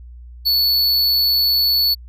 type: tone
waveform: square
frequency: 4435 Hz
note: C#8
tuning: in tune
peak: -14 dBFS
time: 0.45-1.95 s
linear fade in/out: 20 ms
effects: added 60 Hz sine -35 dBFS peak until 2.08 s